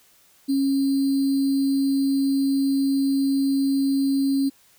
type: tone with sample-and-hold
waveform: sine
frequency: 273.7 Hz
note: C#4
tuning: 22 cents flat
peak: -18 dBFS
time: 0.48-4.5 s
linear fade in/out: 20 ms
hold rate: 4410 Hz
effects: white hiss -57 dBFS RMS until 4.78 s